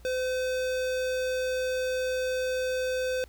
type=tone with notch filter; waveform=square; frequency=511 Hz; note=C5; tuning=41 cents flat; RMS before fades=-29 dBFS; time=0.05-3.24 s; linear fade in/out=0 ms; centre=12000 Hz; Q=0.94; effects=added 60 Hz sine -49 dBFS peak until 3.28 s + pink hiss -60 dBFS RMS until 3.28 s